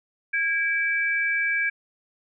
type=tone pair together; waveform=sine; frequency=1637 / 2315 Hz; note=G#6 / D7; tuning=-25 / -25 cents; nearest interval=tritone; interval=600 cents; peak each=-24 dBFS; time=0.33-1.7 s; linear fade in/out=10 ms; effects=none